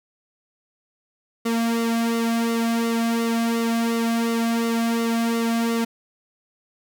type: tone with flanger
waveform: sawtooth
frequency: 230.5 Hz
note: A#3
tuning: 19 cents flat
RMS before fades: -22 dBFS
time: 1.45-5.85 s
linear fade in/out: 10 ms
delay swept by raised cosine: 1.2 to 2.12 ms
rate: 2.8 Hz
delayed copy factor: -0.75
effects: none